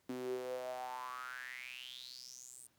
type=tone with high-pass filter sweep; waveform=sawtooth; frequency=126.4 Hz; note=B2; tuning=41 cents sharp; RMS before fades=-45 dBFS; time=0.09-2.67 s; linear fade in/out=5 ms; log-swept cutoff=280 to 9200 Hz; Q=8.4; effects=pink hiss -74 dBFS RMS until 2.78 s + high-pass 80 Hz 12 dB/octave